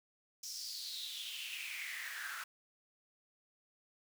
pink noise with high-pass filter sweep, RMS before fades -44 dBFS, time 0.43-2.44 s, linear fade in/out 5 ms, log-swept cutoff 5700 to 1400 Hz, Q 6.4, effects none

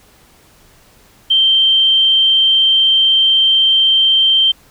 sine tone, 3136 Hz, G7, in tune, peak -8 dBFS, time 1.3-4.52 s, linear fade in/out 10 ms, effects pink hiss -48 dBFS RMS until 4.7 s

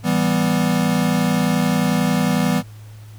square chord, E minor, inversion none, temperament equal, 164.81 / 196 / 246.9 Hz, E3 / G3 / B3, 0 / 0 / 0 cents, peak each -21 dBFS, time 0.03-2.63 s, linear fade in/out 50 ms, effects added 107 Hz sine -36 dBFS peak until 3.18 s + pink hiss -50 dBFS RMS until 3.18 s

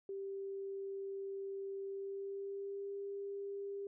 sine tone with pitch glide, 392 to 398.9 Hz, G4 to G4, 0 to +30 cents, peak -40 dBFS, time 0.09-3.87 s, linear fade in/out 2 ms, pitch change +30 cents, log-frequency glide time 1.86-2.95 s, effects none

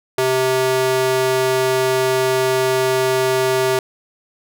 square tone with high-pass filter, 130 Hz, C3, 11 cents flat, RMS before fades -17 dBFS, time 0.18-3.79 s, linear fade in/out 2 ms, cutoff 390 Hz, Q 1.4, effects none

